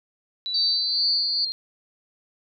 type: tone with pitch glide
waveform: sine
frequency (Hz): 3951 to 4210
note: B7 to C8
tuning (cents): 0 to +10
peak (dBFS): -26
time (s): 0.46-1.52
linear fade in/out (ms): 0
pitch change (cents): +110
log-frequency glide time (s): 0.57-1.11
type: tone with tremolo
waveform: sine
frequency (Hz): 4585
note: D8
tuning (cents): -42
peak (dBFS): -19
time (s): 0.54-1.45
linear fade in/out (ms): 5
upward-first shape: sine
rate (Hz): 2.3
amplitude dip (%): 45
effects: none